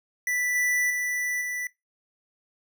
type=tone with level steps; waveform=square; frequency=1975.5 Hz; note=B6; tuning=in tune; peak=-25 / -23 / -27 / -30 dBFS; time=0.27-1.67 s; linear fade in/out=2 ms; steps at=0.55 / 0.9 / 1.41 s; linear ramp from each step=5 ms; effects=noise-tail reverb RT60 0.2 s tail -21 dB re dry